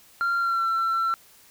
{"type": "tone with pitch glide", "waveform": "sine", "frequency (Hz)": [1384, 1346.9], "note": ["F6", "E6"], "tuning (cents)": [-16, 37], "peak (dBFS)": -19, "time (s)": [0.21, 1.14], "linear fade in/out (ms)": 0, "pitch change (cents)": -47, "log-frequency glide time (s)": [0.39, 0.64], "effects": ["tanh soft clip ceiling -20 dBFS", "white hiss -54 dBFS RMS until 1.5 s"]}